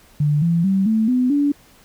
sine tone with pitch steps, 147.8 / 168.8 / 192.78 / 220.2 / 251.5 / 287.2 Hz, D3 / E3 / G3 / A3 / B3 / D4, +11 / +41 / -29 / +2 / +32 / -39 cents, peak -14 dBFS, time 0.2-1.52 s, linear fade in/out 5 ms, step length 220 ms, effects pink hiss -51 dBFS RMS until 1.84 s

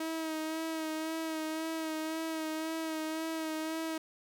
sawtooth tone with vibrato, 318.6 Hz, D#4, 41 cents sharp, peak -30 dBFS, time 0-3.98 s, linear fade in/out 5 ms, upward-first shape sine, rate 1.9 Hz, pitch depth 28 cents each way, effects none

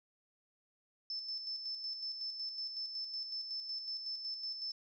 sine tone with tremolo, 5274 Hz, E8, in tune, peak -37 dBFS, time 1.1-4.72 s, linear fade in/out 2 ms, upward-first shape square, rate 5.4 Hz, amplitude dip 45%, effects none

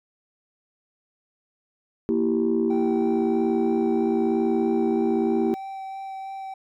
sine chord, E diminished, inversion second, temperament equal with one note detuned, 233.1 / 329.6 / 390.6 Hz, Bb3 / E4 / G4, 0 / 0 / -6 cents, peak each -23 dBFS, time 2.09-5.54 s, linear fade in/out 0 ms
triangle tone with vibrato, 774 Hz, G5, 22 cents flat, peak -30 dBFS, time 2.7-6.54 s, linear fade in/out 5 ms, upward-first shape sine, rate 3.1 Hz, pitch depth 9 cents each way
effects tanh soft clip ceiling -13 dBFS

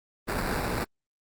pink noise with sample-and-hold, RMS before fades -29 dBFS, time 0.27-0.85 s, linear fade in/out 20 ms, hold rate 3150 Hz, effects Opus 32 kbps

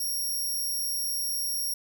5% pulse tone, 5588 Hz, F8, in tune, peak -22 dBFS, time 0-1.74 s, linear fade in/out 5 ms, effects none

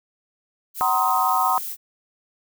violet noise, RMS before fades -31 dBFS, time 0.74-1.77 s, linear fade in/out 50 ms
sine chord, C half-diminished seventh, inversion second, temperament just, 753.5 / 941.9 / 1046.5 / 1255.8 Hz, Gb5 / Bb5 / C6 / Eb6, +31 / +18 / 0 / +16 cents, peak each -23 dBFS, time 0.81-1.58 s, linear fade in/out 0 ms
effects none

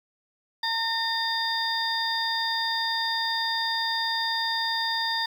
harmonic tone with a mistuned harmonic, 910 Hz, A#5, 42 cents flat, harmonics 1 / 2 / 4 / 5, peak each -30 / -30 / -30 / -30 dBFS, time 0.63-5.26 s, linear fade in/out 5 ms, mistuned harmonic 5, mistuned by +97 cents, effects 8-bit

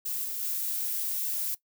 violet noise with level steps, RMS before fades -32 / -34 / -31 dBFS, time 0.05-1.55 s, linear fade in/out 10 ms, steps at 0.23 / 0.41 s, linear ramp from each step 20 ms, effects noise-tail reverb RT60 0.1 s tail -18 dB re dry

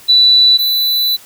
sine / square tone pair in turn, 3966 / 3981 Hz, B7 / B7, +7 / +13 cents, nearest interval unison, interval 6 cents, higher second, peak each -5 / -12 dBFS, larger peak first, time 0.08-0.58 / 0.58-1.17 s, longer second, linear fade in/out 20 ms, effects white hiss -40 dBFS RMS until 1.25 s

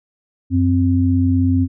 sine tone pair together, 92.5 / 261.6 Hz, F#2 / C4, 0 / 0 cents, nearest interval octave + tritone, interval 1800 cents, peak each -15 dBFS, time 0.5-1.68 s, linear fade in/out 50 ms, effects none

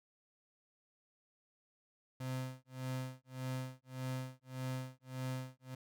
35% pulse tone with tremolo, 129.4 Hz, C3, 19 cents flat, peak -35 dBFS, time 2.2-5.75 s, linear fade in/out 5 ms, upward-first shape sine, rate 1.7 Hz, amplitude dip 100%, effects none

